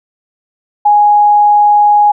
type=tone; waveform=sine; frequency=830 Hz; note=G#5; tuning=1 cent flat; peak=-4 dBFS; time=0.85-2.12 s; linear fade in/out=10 ms; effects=none